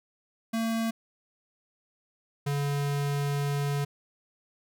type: tone pair in turn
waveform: square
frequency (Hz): 226.4 / 142.62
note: A3 / C#3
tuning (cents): +50 / +50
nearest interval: minor sixth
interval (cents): 800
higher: first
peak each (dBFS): -27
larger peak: neither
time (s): 0.53-0.91 / 2.46-3.85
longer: second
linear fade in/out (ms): 10
effects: none